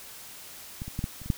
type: clicks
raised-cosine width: 5 ms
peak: -22 / -25 / -18 / -16 / -30 / -27 / -11 dBFS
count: 7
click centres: 0.819 / 0.88 / 0.991 / 1.041 / 1.217 / 1.26 / 1.302 s
effects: white hiss -45 dBFS RMS until 1.37 s